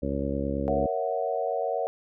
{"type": "harmonic tone", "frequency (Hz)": 69.3, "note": "C#2", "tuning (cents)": 0, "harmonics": [1, 2, 3, 4, 5, 6, 7, 8], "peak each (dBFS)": [-33, -36, -33, -32, -37, -41, -35, -34], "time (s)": [0.02, 0.87], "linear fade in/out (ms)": 10}
{"type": "chord", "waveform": "sine", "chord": "F# dominant seventh", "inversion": "first", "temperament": "equal", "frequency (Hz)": [466.2, 554.4, 659.3, 740], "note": ["A#4", "C#5", "E5", "F#5"], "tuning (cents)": [0, 0, 0, 0], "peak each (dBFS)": -31, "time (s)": [0.68, 1.87], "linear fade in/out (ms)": 0}
{"effects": []}